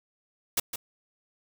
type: noise with echo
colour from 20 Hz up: white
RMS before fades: -25 dBFS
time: 0.57-0.6 s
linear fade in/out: 5 ms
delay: 160 ms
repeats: 1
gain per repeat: -9 dB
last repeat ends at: 0.76 s
effects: none